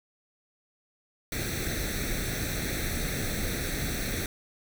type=noise with comb filter; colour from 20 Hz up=pink; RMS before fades=-31 dBFS; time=1.32-4.26 s; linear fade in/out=2 ms; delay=0.5 ms; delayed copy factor=+0.8; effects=none